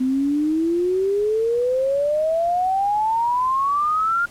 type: exponential sweep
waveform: sine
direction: up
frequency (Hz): 253.7 to 1419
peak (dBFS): -17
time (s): 0-4.26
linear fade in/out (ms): 10
effects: pink hiss -46 dBFS RMS until 4.3 s + low-pass 12000 Hz 12 dB/octave